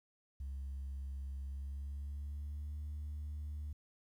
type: tone with pitch glide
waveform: sine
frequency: 68 to 74.58 Hz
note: C#2 to D2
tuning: -33 to +27 cents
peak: -38 dBFS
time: 0.4-3.73 s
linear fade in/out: 5 ms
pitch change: +160 cents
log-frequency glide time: 1.44-2.77 s
effects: tanh soft clip ceiling -38 dBFS + 12-bit